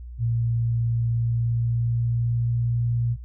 sine tone with pitch glide, 116.6 to 118.5 Hz, A#2 to A#2, +1 to +29 cents, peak -20 dBFS, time 0.18-3.17 s, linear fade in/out 50 ms, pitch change +28 cents, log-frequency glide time 1.09-2.73 s, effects added 60 Hz sine -35 dBFS peak until 3.24 s

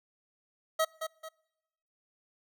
25% pulse tone with echo, 639 Hz, D#5, 46 cents sharp, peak -21 dBFS, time 0.79-0.85 s, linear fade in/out 10 ms, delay 220 ms, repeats 2, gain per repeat -8 dB, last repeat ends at 1.29 s, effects noise-tail reverb RT60 1.0 s tail -26 dB re dry

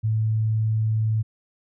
sine tone, 109.8 Hz, A2, 3 cents flat, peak -19 dBFS, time 0.03-1.23 s, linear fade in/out 20 ms, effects none

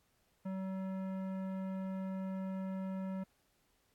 sine tone with tanh clipping, 190 Hz, F#3, 46 cents sharp, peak -39 dBFS, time 0.45-3.24 s, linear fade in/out 10 ms, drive 15 dB, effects pink hiss -75 dBFS RMS until 3.94 s + AAC 64 kbps

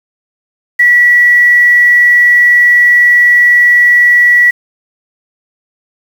sine tone with quantisation, 1942 Hz, B6, 30 cents flat, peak -3 dBFS, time 0.79-4.51 s, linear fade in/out 10 ms, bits 5, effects none

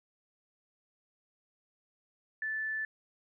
sine tone, 1752 Hz, A6, 8 cents flat, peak -32 dBFS, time 2.42-2.85 s, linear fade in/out 2 ms, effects none

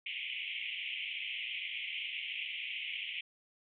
white band-pass noise, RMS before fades -40 dBFS, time 0.06-3.21 s, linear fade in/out 5 ms, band 2100 to 3200 Hz, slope 96 dB/octave, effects none

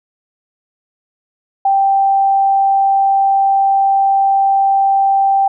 sine tone, 784 Hz, G5, in tune, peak -9 dBFS, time 1.65-5.48 s, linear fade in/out 5 ms, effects none

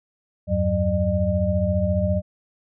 sine tone cluster, 82.5 / 97.1 / 185.8 / 605 Hz, E2 / G2 / F#3 / D#5, +2 / -16 / +7 / -49 cents, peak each -24 dBFS, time 0.47-2.22 s, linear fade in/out 50 ms, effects none

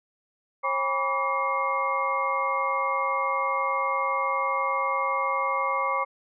sine tone cluster, 541 / 808 / 979 / 1147 / 2136 Hz, C#5 / G#5 / B5 / D6 / C7, -42 / -48 / -15 / -41 / +35 cents, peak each -31 / -34 / -30 / -26 / -32 dBFS, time 0.63-6.05 s, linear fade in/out 20 ms, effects none

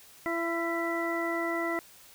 harmonic tone with a mistuned harmonic, 336.2 Hz, E4, 34 cents sharp, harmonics 1 / 2 / 3 / 4 / 6, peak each -32 / -34 / -39 / -37 / -34 dBFS, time 0.26-1.79 s, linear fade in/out 0 ms, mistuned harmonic 6, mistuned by -36 cents, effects white hiss -54 dBFS RMS until 2.14 s

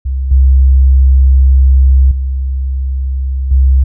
sine tone with level steps, 66.1 Hz, C2, 18 cents sharp, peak -12 / -3 / -12 / -4 dBFS, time 0.05-3.84 s, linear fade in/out 10 ms, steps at 0.31 / 2.11 / 3.51 s, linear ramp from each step 5 ms, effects none

